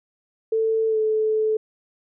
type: tone with pitch glide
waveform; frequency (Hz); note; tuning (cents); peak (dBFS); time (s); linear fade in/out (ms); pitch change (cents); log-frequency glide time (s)
sine; 444.6 to 434.7; A4 to A4; +18 to -21; -18; 0.52-1.57; 5; -39; 0.88-0.98
effects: none